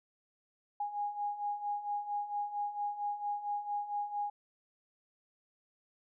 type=beating tone pair; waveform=sine; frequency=820 / 824.4 Hz; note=G#5 / G#5; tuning=-22 / -13 cents; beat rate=4.4 Hz; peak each=-40 / -35 dBFS; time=0.8-4.3 s; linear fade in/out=5 ms; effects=none